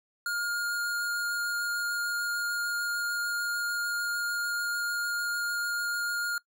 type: tone with vibrato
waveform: square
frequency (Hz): 1418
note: F6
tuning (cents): +26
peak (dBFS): -29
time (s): 0.26-6.38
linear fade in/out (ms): 2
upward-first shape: sine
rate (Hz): 6.7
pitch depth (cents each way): 8
effects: noise-tail reverb RT60 0.1 s tail -21 dB re dry